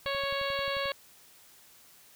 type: harmonic tone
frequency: 554.4 Hz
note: C#5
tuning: in tune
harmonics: 1 / 2 / 3 / 4 / 5 / 6 / 7 / 8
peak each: -33 / -36 / -38 / -39 / -40 / -41 / -41 / -42 dBFS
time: 0.06-0.92 s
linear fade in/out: 2 ms
type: click train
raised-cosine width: 5 ms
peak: -36 dBFS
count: 10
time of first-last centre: 0.06-0.856 s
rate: 11.3 Hz
effects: white hiss -57 dBFS RMS until 2.15 s